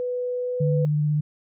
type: tone with pitch glide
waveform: sine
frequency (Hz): 495.2 to 499.5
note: B4 to B4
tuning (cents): +5 to +20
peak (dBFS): -24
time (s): 0-0.85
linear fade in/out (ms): 0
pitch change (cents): +15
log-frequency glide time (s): 0.4-0.72
type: tone with vibrato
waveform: sine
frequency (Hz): 149.7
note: D3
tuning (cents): +33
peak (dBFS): -19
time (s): 0.6-1.21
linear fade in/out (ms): 10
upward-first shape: sine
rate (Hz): 16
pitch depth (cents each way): 15
effects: none